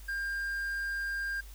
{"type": "tone", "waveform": "triangle", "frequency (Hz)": 1600, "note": "G6", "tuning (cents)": 35, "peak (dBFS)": -30, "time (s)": [0.08, 1.41], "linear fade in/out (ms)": 10, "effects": ["added 50 Hz sine -45 dBFS peak until 1.54 s", "white hiss -56 dBFS RMS until 1.54 s"]}